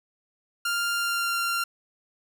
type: tone with pitch glide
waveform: sawtooth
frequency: 1396.9 to 1383.3 Hz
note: F6 to F6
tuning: 0 to -17 cents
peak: -21 dBFS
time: 0.65-1.64 s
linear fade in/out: 5 ms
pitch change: -17 cents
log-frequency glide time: 0.94-1.36 s
effects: none